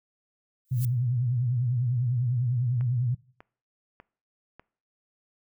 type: noise with exponential growth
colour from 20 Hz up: violet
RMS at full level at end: -34 dBFS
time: 0.65-0.85 s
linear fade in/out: 0 ms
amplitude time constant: 42 ms
type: tone with vibrato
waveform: sine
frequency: 123 Hz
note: B2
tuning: 7 cents flat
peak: -23 dBFS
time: 0.71-3.15 s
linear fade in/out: 10 ms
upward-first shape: triangle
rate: 10 Hz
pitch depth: 130 cents each way
type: click train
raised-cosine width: 0.5 ms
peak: -31 dBFS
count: 4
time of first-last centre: 2.81-4.596 s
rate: 1.68 Hz
effects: noise-tail reverb RT60 0.5 s tail -22 dB re dry